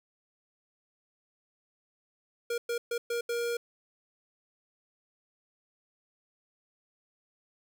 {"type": "tone bursts at uneven times", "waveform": "square", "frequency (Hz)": 472.4, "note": "A#4", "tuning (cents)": 23, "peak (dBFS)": -30, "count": 5, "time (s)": [[2.5, 2.58], [2.69, 2.78], [2.91, 2.98], [3.1, 3.21], [3.29, 3.57]], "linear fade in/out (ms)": 5, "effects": ["12-bit"]}